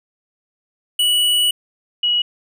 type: tone pair in turn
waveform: square / sine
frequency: 2942 / 2915 Hz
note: F#7 / F#7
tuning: -11 / -26 cents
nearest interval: unison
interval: 15 cents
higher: first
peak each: -14 dBFS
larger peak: neither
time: 0.99-1.51 / 2.03-2.22 s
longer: first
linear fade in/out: 5 ms
effects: none